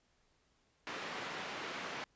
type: band-pass noise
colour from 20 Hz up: white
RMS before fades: -43 dBFS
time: 0.87-2.04 s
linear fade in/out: 0 ms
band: 180 to 2300 Hz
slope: 12 dB/octave
effects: pink hiss -74 dBFS RMS until 2.15 s + resampled to 16000 Hz